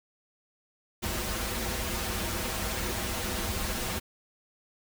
pink noise with comb filter, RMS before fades -32 dBFS, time 1.02-4 s, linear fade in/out 20 ms, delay 7 ms, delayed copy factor -0.95, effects none

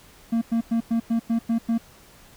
triangle tone bursts, 229.5 Hz, A#3, 27 cents flat, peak -17 dBFS, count 8, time 0.32-1.781 s, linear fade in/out 10 ms, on 96 ms, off 99 ms, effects pink hiss -51 dBFS RMS until 2.36 s

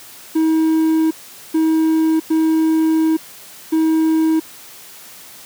triangle tone bursts at uneven times, 319.1 Hz, D#4, 44 cents sharp, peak -10 dBFS, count 4, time 0.35-1.11 / 1.54-2.2 / 2.3-3.17 / 3.72-4.4 s, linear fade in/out 10 ms, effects white hiss -39 dBFS RMS until 5.45 s + high-pass 100 Hz 12 dB/octave

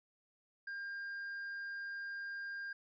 triangle tone, 1603 Hz, G6, 38 cents sharp, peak -39 dBFS, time 0.67-2.73 s, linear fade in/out 5 ms, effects resampled to 16000 Hz

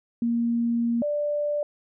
sine tone pair in turn, 234.4 / 588.6 Hz, A#3 / D5, +10 / +4 cents, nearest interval octave + major third, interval 1594 cents, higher second, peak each -21 / -23 dBFS, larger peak first, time 0.22-1.02 / 1.02-1.63 s, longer first, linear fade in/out 2 ms, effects none

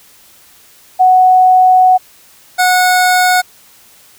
sine / 25% pulse tone pair in turn, 741 / 731.2 Hz, F#5 / F#5, +2 / -21 cents, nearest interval unison, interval 23 cents, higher first, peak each -4 dBFS, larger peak neither, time 0.99-1.98 / 2.58-3.42 s, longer first, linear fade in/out 20 ms, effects white hiss -44 dBFS RMS until 4.18 s

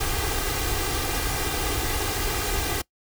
pink noise with comb filter, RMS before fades -26 dBFS, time 0-2.82 s, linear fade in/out 10 ms, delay 2.5 ms, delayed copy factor +0.7, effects noise-tail reverb RT60 0.1 s tail -22 dB re dry

